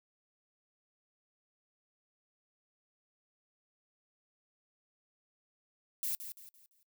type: noise with echo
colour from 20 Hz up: violet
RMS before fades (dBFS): -35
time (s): 6.03-6.15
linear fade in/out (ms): 0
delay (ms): 170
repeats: 4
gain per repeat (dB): -9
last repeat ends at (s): 6.83
effects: noise-tail reverb RT60 0.1 s tail -23 dB re dry